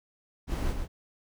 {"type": "noise with echo", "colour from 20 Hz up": "brown", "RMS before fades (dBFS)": -29, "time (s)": [0.47, 0.75], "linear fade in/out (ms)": 50, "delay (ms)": 130, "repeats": 1, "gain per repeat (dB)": -5, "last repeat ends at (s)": 0.88, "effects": []}